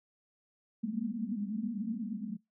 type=band-pass noise; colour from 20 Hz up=pink; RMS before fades=-36 dBFS; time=0.83-2.37 s; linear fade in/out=10 ms; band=200 to 240 Hz; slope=96 dB/octave; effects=noise-tail reverb RT60 0.2 s tail -26 dB re dry